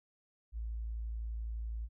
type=tone; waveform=sine; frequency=55.9 Hz; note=A1; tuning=28 cents sharp; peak=-36 dBFS; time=0.52-1.89 s; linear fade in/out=50 ms; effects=none